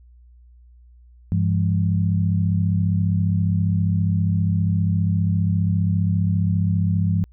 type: tone cluster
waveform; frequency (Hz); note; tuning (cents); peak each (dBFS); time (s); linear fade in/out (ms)
sine; 99 / 169.1 / 204; G2 / E3 / G#3; +18 / +44 / -31; -19 / -21 / -27; 1.32-7.24; 0
effects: added 60 Hz sine -46 dBFS peak until 7.32 s